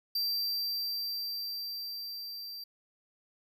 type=tone with level ramp; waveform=square; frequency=4699 Hz; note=D8; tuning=in tune; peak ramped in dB=-29 to -41 dBFS; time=0.15-2.64 s; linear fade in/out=5 ms; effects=none